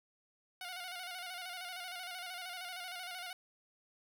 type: tone with vibrato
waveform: 10% pulse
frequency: 723 Hz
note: F#5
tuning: 40 cents flat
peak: -34 dBFS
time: 0.61-3.33 s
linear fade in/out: 2 ms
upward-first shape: square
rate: 13 Hz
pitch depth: 48 cents each way
effects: none